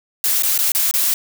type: noise with dropouts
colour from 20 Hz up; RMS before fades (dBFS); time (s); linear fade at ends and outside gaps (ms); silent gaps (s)
blue; -17; 0.24-1.14; 1; 0.423-0.433 / 0.578-0.588 / 0.719-0.749 / 0.912-0.939
effects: none